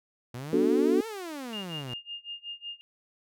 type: exponential two-way sweep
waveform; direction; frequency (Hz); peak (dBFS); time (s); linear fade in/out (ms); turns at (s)
sawtooth; up then down; 116.54 to 460 to 116.54; -32; 0.34-1.94; 5; 1.07
type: chord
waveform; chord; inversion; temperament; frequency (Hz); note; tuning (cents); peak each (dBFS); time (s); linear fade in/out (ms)
sine; B minor seventh; none; equal with one note detuned; 244.5 / 293.7 / 370 / 440; B3 / D4 / F#4 / A4; -17 / 0 / 0 / 0; -28 / -26 / -26 / -26; 0.53-1.01; 2
type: tone with tremolo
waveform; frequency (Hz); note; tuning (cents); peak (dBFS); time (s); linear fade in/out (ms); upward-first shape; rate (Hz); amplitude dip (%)
sine; 2824; F7; +19; -34; 1.53-2.81; 0; sine; 5.4; 95
effects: none